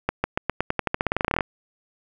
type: accelerating click train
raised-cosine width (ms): 0.5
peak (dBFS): -6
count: 21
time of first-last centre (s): 0.09-1.408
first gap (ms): 150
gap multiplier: 0.9
effects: 8-bit